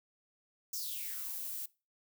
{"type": "noise with high-pass filter sweep", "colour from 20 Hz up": "violet", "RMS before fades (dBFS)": -40, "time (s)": [0.73, 1.66], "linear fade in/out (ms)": 5, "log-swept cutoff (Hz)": [6100, 280], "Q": 6.1, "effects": ["noise-tail reverb RT60 0.3 s tail -22 dB re dry"]}